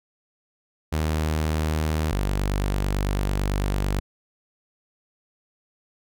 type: tone pair in turn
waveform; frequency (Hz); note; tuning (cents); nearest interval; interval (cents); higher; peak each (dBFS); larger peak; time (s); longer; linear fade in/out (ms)
sawtooth; 77.78 / 49; D#2 / G1; 0 / 0; minor sixth; 800; first; -18; neither; 0.92-2.12 / 2.12-4; second; 10
effects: none